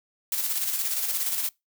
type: noise with tremolo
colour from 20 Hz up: blue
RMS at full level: -26 dBFS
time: 0.32-1.49 s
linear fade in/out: 2 ms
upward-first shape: square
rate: 17 Hz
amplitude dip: 40%
effects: noise-tail reverb RT60 0.2 s tail -24 dB re dry